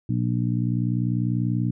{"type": "harmonic tone", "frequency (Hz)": 60.2, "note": "B1", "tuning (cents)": -44, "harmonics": [2, 3, 4, 5], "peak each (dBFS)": [-23, -27, -29, -31], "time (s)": [0.09, 1.71], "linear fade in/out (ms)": 5, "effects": []}